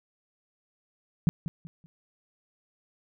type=tone with echo; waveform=sine; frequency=163.5 Hz; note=E3; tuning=14 cents flat; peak=-17 dBFS; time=1.27-1.29 s; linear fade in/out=0 ms; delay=190 ms; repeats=3; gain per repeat=-11 dB; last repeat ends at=1.86 s; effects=none